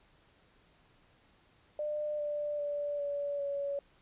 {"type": "tone with pitch steps", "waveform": "sine", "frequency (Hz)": [599, 590.1, 581.3, 572.6, 564.1], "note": ["D5", "D5", "D5", "D5", "C#5"], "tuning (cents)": [34, 8, -18, -44, 30], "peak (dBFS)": -32, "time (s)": [1.79, 3.79], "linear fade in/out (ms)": 2, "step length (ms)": 400, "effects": ["pink hiss -66 dBFS RMS until 4.01 s", "resampled to 8000 Hz"]}